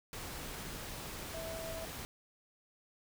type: tone in noise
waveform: sine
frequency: 653 Hz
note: E5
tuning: 17 cents flat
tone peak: -42 dBFS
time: 1.34-1.85 s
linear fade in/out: 0 ms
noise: pink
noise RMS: -44 dBFS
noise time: 0.13-2.05 s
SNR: -1 dB
effects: none